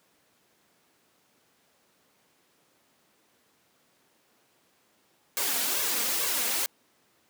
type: noise with flanger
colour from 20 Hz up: white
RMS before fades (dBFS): -28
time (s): 5.37-6.66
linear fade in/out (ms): 0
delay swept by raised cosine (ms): 1.8 to 4.3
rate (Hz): 2.3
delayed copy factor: +0.75
effects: pink hiss -66 dBFS RMS until 7.29 s + high-pass 200 Hz 12 dB/octave